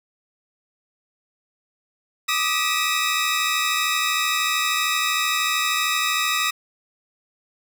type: tone cluster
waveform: 30% pulse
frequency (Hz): 1182 / 1255 / 1940 / 2593 / 3757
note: D6 / D#6 / B6 / E7 / A#7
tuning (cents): +11 / +15 / -31 / -29 / +13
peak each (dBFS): -24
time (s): 2.28-6.51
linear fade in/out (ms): 10
effects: none